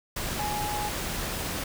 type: tone in noise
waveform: sine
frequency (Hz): 835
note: G#5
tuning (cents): +9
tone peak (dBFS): -30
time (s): 0.39-0.89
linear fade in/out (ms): 5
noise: pink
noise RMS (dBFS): -32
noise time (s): 0.16-1.64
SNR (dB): -1
effects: none